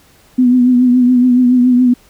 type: tone with vibrato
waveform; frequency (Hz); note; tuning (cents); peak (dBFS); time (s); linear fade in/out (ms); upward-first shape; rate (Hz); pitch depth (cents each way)
sine; 249; B3; +14; -6; 0.38-1.94; 10; triangle; 7.1; 49
effects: pink hiss -48 dBFS RMS until 2.09 s